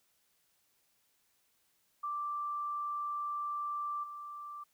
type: tone with level steps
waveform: sine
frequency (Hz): 1174.7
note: D6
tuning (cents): 0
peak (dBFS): -34 / -42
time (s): 2.03-4.64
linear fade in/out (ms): 10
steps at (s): 4.03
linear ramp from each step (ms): 10
effects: white hiss -74 dBFS RMS until 4.73 s